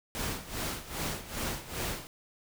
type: noise with tremolo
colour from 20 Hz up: pink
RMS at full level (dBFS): -33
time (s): 0.15-2.07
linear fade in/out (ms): 0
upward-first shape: sine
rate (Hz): 2.5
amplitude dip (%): 80
effects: none